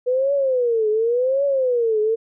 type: tone with vibrato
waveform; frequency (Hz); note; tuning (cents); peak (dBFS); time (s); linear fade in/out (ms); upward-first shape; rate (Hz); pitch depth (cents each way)
sine; 490.4; B4; -12; -16; 0.06-2.16; 20; triangle; 0.9; 260
effects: none